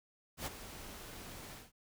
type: noise with ADSR envelope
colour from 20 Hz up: pink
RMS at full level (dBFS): -38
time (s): 0.37-1.72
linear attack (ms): 93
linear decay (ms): 23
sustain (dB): -11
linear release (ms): 190
effects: none